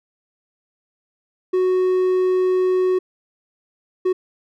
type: tone bursts at uneven times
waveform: triangle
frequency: 369.4 Hz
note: F#4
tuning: 3 cents flat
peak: -13 dBFS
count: 2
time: 1.53-2.99 / 4.05-4.13 s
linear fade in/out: 10 ms
effects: none